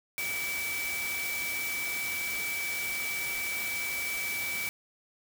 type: tone in noise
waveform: sine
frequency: 2300 Hz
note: D7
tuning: 37 cents flat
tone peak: -32 dBFS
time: 0.18-4.69 s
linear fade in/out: 0 ms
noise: white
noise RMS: -37 dBFS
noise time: 0.18-4.69 s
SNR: +2 dB
effects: none